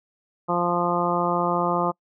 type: harmonic tone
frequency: 174.61 Hz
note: F3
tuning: in tune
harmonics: 1 / 2 / 3 / 4 / 5 / 6 / 7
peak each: -28 / -28 / -28 / -28 / -28 / -28 / -28 dBFS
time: 0.48-1.92 s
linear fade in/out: 20 ms
effects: noise-tail reverb RT60 0.1 s tail -26 dB re dry